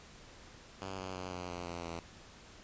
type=tone with pitch steps; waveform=5% pulse; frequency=95.8 / 93.77 / 91.79 / 89.85 / 87.95 / 86.09 / 84.27 Hz; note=G2 / F#2 / F#2 / F2 / F2 / F2 / E2; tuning=-39 / +24 / -13 / +50 / +13 / -24 / +39 cents; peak=-29 dBFS; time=0.81-2 s; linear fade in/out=5 ms; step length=170 ms; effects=pink hiss -55 dBFS RMS until 2.63 s + resampled to 16000 Hz